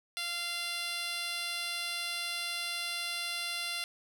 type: tone with band-pass filter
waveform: 10% pulse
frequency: 692 Hz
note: F5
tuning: 16 cents flat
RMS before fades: -36 dBFS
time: 0.17-3.84 s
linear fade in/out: 0 ms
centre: 5600 Hz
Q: 0.68
effects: none